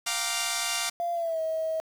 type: chord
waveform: 5% pulse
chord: G minor seventh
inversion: third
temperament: equal with one note detuned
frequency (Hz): 698.5 / 768.3 / 932.3 / 1174.7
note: F5 / G5 / Bb5 / D6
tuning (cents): 0 / -35 / 0 / 0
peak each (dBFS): -19 / -23 / -22 / -19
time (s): 0.06-0.9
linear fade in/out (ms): 10
type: tone with pitch glide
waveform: sine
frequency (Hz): 690 to 640.1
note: F5 to D#5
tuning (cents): -21 to +49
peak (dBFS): -26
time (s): 1-1.8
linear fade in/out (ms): 0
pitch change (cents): -130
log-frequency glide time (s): 1.13-1.4
effects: low-pass 11000 Hz 12 dB/octave + 8-bit